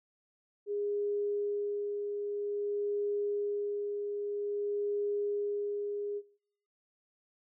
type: tone with tremolo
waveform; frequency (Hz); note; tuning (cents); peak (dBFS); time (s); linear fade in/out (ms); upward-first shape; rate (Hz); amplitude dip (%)
sine; 410; G#4; -22; -30; 0.66-6.22; 50; sine; 0.51; 35
effects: noise-tail reverb RT60 0.7 s tail -23 dB re dry